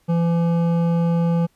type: tone with hard clipping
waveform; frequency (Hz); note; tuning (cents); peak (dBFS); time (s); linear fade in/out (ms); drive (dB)
sine; 169; E3; +43; -18; 0.08-1.47; 20; 11
effects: pink hiss -63 dBFS RMS until 1.55 s + resampled to 32000 Hz